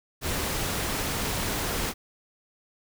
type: noise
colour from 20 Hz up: pink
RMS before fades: -29 dBFS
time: 0.21-1.94 s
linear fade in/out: 50 ms
effects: none